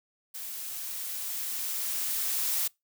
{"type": "noise with level ramp", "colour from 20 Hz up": "blue", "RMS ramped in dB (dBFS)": [-39, -28], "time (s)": [0.34, 2.68], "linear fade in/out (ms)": 10, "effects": ["noise-tail reverb RT60 0.2 s tail -25 dB re dry"]}